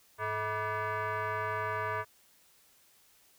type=tone with frequency modulation; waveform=sine; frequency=103.83 Hz; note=G#2; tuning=in tune; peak=-30 dBFS; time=0.18-2.05 s; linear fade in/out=50 ms; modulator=538 Hz; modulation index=3; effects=tanh soft clip ceiling -26 dBFS + white hiss -64 dBFS RMS until 3.38 s